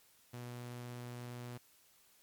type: tone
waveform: sawtooth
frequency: 121.8 Hz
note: B2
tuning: 24 cents flat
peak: -40 dBFS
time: 0.33-1.58 s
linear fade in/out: 10 ms
effects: white hiss -67 dBFS RMS until 2.22 s + MP3 96 kbps